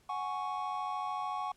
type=chord; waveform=triangle; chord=F# suspended second; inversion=none; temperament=equal with one note detuned; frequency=740 / 833.5 / 1108.7 Hz; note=F#5 / G#5 / C#6; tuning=0 / +6 / 0 cents; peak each=-37 / -37 / -35 dBFS; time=0.09-1.52 s; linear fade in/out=5 ms; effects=pink hiss -67 dBFS RMS until 1.56 s + low-pass 11000 Hz 12 dB/octave